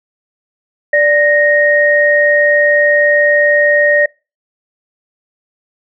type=tone pair together; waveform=sine; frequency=587.5 / 1864 Hz; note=D5 / A#6; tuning=+1 / -1 cents; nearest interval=octave + minor sixth; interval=1998 cents; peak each=-10 dBFS; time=0.93-4.06 s; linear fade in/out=5 ms; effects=noise-tail reverb RT60 0.3 s tail -26 dB re dry